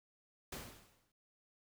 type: noise with exponential decay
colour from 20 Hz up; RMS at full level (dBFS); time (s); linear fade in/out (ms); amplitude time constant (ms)
pink; -43; 0.52-1.12; 5; 130
effects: none